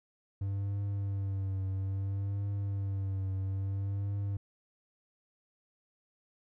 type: tone with vibrato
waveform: triangle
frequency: 98 Hz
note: G2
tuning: in tune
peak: -29 dBFS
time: 0.41-4.37 s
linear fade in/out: 5 ms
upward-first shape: triangle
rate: 0.6 Hz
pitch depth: 48 cents each way
effects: none